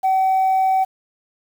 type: tone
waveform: sine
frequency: 761 Hz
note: F#5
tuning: 48 cents sharp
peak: -12 dBFS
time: 0.03-0.85 s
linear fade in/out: 20 ms
effects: tanh soft clip ceiling -12 dBFS + 7-bit